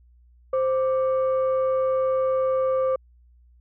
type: tone pair together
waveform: sine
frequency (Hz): 523.3 / 1174.7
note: C5 / D6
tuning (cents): 0 / 0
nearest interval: octave + major second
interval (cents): 1400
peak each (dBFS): -19 / -29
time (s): 0.53-2.96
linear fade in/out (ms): 5
effects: tanh soft clip ceiling -14 dBFS + added 60 Hz sine -52 dBFS peak until 3.6 s

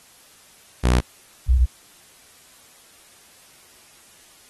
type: tone pair in turn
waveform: sawtooth / sine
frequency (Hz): 61.4 / 62.11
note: B1 / B1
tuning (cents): -9 / +10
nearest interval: unison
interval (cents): 19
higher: second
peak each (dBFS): -11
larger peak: neither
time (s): 0.83-1.01 / 1.48-1.66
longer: neither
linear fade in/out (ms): 20
effects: white hiss -51 dBFS RMS until 4.49 s + AAC 32 kbps

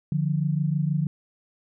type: tone pair together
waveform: sine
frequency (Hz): 148.28 / 174.61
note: D3 / F3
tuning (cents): +17 / 0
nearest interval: minor third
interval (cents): 283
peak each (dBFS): -23 / -26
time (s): 0.12-1.07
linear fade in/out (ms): 2
effects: none

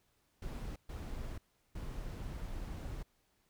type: noise bursts at uneven times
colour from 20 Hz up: brown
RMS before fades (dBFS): -42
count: 3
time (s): 0.42-0.76 / 0.89-1.38 / 1.75-3.03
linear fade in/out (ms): 5
effects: pink hiss -75 dBFS RMS until 3.49 s

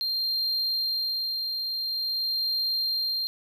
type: tone with tremolo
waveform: triangle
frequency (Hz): 4186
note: C8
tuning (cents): 0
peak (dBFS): -23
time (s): 0.01-3.27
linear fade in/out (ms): 0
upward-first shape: sine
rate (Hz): 0.47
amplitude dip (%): 35
effects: none

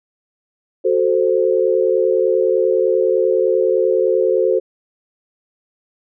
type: chord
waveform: sine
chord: F# diminished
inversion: none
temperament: equal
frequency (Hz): 370 / 440 / 523.3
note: F#4 / A4 / C5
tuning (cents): 0 / 0 / 0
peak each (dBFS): -17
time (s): 0.84-4.6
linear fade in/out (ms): 20
effects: none

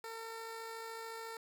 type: tone with amplitude modulation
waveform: 15% pulse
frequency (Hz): 452.6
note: A4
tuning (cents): +49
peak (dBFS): -36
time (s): 0.04-1.37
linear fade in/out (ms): 2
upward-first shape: sine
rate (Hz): 53.9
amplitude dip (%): 25
effects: none

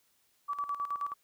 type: tone with tremolo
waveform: sine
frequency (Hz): 1150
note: D6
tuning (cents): -37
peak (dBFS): -30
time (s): 0.48-1.14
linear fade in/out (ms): 20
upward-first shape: square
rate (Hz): 9.4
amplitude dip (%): 70
effects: white hiss -71 dBFS RMS until 1.23 s

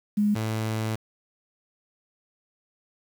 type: tone pair in turn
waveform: sine / sawtooth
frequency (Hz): 207.7 / 110.03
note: G#3 / A2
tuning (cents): 0 / 0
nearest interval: major seventh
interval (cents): 1100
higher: first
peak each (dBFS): -19 / -22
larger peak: first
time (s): 0.17-0.35 / 0.35-0.96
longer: second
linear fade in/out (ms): 10
effects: 8-bit

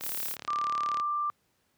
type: noise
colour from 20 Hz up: violet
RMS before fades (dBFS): -34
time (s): 0-0.37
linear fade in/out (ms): 50
type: click train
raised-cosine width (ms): 0.2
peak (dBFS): -21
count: 37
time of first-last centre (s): 0.01-0.999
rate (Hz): 36.4
type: tone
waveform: sine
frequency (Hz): 1183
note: D6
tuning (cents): +12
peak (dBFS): -27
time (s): 0.48-1.3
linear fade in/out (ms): 0
effects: pink hiss -72 dBFS RMS until 1.77 s + high-pass 80 Hz 12 dB/octave

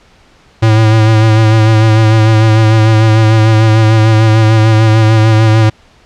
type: tone with vibrato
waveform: square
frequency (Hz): 110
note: A2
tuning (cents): 0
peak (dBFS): -5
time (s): 0.62-5.7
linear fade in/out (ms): 10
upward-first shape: sine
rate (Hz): 6.7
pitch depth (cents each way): 33
effects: pink hiss -45 dBFS RMS until 6.05 s + low-pass 5000 Hz 12 dB/octave

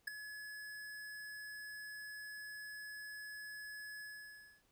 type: tone with ADSR envelope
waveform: square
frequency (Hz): 1700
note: G#6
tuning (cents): +40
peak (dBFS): -34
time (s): 0.07-4.63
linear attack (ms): 9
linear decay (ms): 4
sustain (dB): -13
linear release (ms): 620
effects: pink hiss -75 dBFS RMS until 4.71 s

